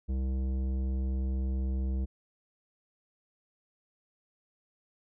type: tone with tanh clipping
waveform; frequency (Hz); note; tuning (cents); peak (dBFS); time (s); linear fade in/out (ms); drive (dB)
triangle; 65.41; C2; 0; -30; 0.08-2.06; 20; 17
effects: none